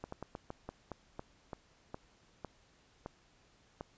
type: slowing click train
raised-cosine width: 1 ms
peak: -27 dBFS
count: 13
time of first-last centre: 0.04-3.809 s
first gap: 84 ms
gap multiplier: 1.22
effects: pink hiss -67 dBFS RMS until 3.97 s + resampled to 16000 Hz